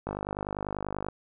click train, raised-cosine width 1 ms, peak -18 dBFS, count 52, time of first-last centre 0.07-1.086 s, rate 50.2 Hz, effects none

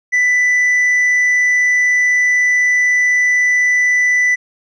sine tone with tanh clipping, 1986 Hz, B6, 9 cents sharp, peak -11 dBFS, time 0.12-4.36 s, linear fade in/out 20 ms, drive 3 dB, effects none

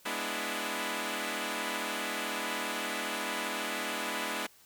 5% pulse chord, E dominant seventh, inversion first, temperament equal, 207.7 / 246.9 / 293.7 / 329.6 Hz, G#3 / B3 / D4 / E4, 0 / 0 / 0 / 0 cents, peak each -27 dBFS, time 0.05-4.47 s, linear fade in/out 10 ms, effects white hiss -60 dBFS RMS until 4.65 s

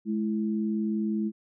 sine tone pair together, 212.9 / 332.4 Hz, G#3 / E4, +43 / +15 cents, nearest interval minor sixth, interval 772 cents, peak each -26 / -32 dBFS, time 0.05-1.32 s, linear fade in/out 50 ms, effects none

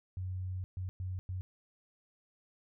sine tone bursts at uneven times, 92.5 Hz, F#2, in tune, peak -35 dBFS, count 4, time 0.17-0.64 / 0.77-0.89 / 1-1.19 / 1.29-1.41 s, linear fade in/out 0 ms, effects none

